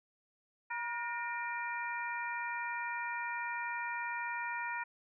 harmonic tone with a mistuned harmonic, 476.3 Hz, A#4, 37 cents sharp, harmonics 2 / 3 / 4 / 5, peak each -39 / -42 / -41 / -43 dBFS, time 0.7-4.84 s, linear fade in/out 10 ms, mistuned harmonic 4, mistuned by -60 cents, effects none

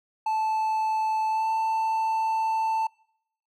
triangle tone with pitch glide, 875 to 887.2 Hz, A5 to A5, -10 to +14 cents, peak -21 dBFS, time 0.26-2.87 s, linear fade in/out 5 ms, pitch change +24 cents, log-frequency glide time 1.29-1.5 s, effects noise-tail reverb RT60 0.8 s tail -26 dB re dry

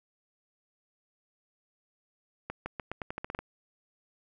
accelerating click train, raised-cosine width 0.5 ms, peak -20 dBFS, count 11, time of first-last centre 2.5-3.39 s, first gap 160 ms, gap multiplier 0.86, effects none

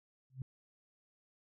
sine tone with exponential growth, 130.81 Hz, C3, in tune, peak -34 dBFS, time 0.3-0.42 s, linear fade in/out 2 ms, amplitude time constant 26 ms, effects none

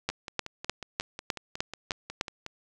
two click trains, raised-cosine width 0.2 ms, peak -20 / -10 dBFS, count 14 / 8, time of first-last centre 0.1-2.464 / 0.09-2.211 s, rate 5.5 / 3.3 Hz, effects resampled to 24000 Hz + 8-bit

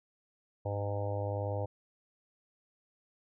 harmonic tone, 101.4 Hz, G#2, 41 cents flat, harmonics 1 / 3 / 4 / 5 / 6 / 7 / 8 / 9, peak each -34 / -46 / -47 / -38 / -40 / -48 / -44 / -48 dBFS, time 0.65-1.66 s, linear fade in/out 10 ms, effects none

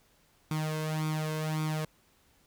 sawtooth tone with flanger, 155.56 Hz, D#3, in tune, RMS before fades -32 dBFS, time 0.51-1.85 s, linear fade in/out 2 ms, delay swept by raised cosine 0.85 to 1.95 ms, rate 1.8 Hz, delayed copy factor +0.7, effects pink hiss -66 dBFS RMS until 2.46 s

